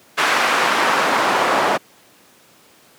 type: noise with band-pass filter sweep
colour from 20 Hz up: pink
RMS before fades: -17 dBFS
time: 0.17-1.78 s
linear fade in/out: 20 ms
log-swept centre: 1600 to 800 Hz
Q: 0.95
effects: pink hiss -50 dBFS RMS until 2.98 s + high-pass 200 Hz 12 dB/octave